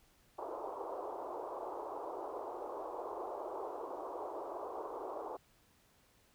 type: band-pass noise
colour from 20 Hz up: pink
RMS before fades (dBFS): -43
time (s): 0.38-5.37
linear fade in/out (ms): 10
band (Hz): 350 to 1100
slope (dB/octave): 48
effects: pink hiss -69 dBFS RMS until 6.34 s